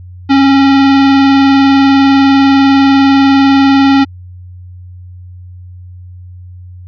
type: tone with vibrato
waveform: square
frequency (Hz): 273.7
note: C#4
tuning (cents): -22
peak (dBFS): -5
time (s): 0.29-4.05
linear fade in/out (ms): 20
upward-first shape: square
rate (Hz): 20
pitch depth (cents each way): 21
effects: added 90 Hz sine -28 dBFS peak until 6.87 s + resampled to 11025 Hz